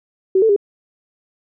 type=tone with pitch steps; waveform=sine; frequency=379.7 / 444.7 / 403.9 Hz; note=F#4 / A4 / G#4; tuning=+45 / +18 / -48 cents; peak=-10 dBFS; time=0.35-0.563 s; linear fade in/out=5 ms; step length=71 ms; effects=none